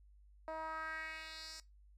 10% pulse tone with band-pass filter sweep, 317.7 Hz, D#4, 36 cents sharp, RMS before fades -45 dBFS, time 0.48-1.6 s, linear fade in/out 0 ms, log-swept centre 710 to 6200 Hz, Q 2.6, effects noise-tail reverb RT60 0.2 s tail -19 dB re dry + added 50 Hz sine -60 dBFS peak until 1.97 s

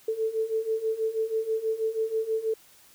sine beating tone pair, 439.2 / 445.4 Hz, A4 / A4, -3 / +21 cents, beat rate 6.2 Hz, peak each -30 / -27 dBFS, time 0.08-2.54 s, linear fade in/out 5 ms, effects white hiss -56 dBFS RMS until 2.94 s

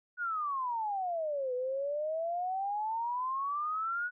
sine exponential two-way sweep, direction down then up, 1480 to 493.9 to 1480 Hz, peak -31 dBFS, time 0.17-4.11 s, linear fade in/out 50 ms, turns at 1.54 s, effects none

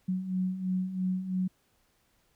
sine beating tone pair, 183 / 186 Hz, F#3 / F#3, -19 / +9 cents, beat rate 3 Hz, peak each -35 / -29 dBFS, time 0.08-1.48 s, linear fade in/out 10 ms, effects pink hiss -70 dBFS RMS until 2.35 s

